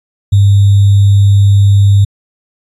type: tone with sample-and-hold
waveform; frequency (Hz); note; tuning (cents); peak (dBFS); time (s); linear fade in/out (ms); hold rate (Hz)
sine; 100; G2; +35; -3; 0.32-2.05; 10; 3675
effects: resampled to 24000 Hz